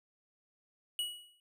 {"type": "tone with exponential decay", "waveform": "square", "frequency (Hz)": 2919, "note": "F#7", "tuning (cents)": -24, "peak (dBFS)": -31, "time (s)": [0.99, 1.4], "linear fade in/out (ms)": 1, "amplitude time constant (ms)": 89, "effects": []}